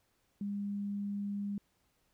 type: tone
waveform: sine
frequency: 202.2 Hz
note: G#3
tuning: 46 cents flat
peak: -34 dBFS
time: 0.41-1.58 s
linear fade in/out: 2 ms
effects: pink hiss -75 dBFS RMS until 2.13 s